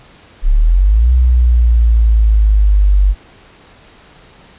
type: exponential two-way sweep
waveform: sine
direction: up then down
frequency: 32.15 to 63 to 47.62 Hz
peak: -6 dBFS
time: 0.42-3.15 s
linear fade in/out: 50 ms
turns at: 1.12 s
effects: pink hiss -43 dBFS RMS until 4.58 s + resampled to 8000 Hz